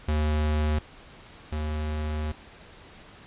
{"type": "tone pair in turn", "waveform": "square", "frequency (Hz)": [76.1, 76.47], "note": ["D#2", "D#2"], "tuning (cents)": [-38, -29], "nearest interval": "unison", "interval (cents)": 9, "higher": "second", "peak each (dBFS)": [-23, -28], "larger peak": "first", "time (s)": [[0.08, 0.79], [1.52, 2.32]], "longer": "second", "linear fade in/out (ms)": 5, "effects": ["pink hiss -49 dBFS RMS until 3.26 s", "resampled to 8000 Hz"]}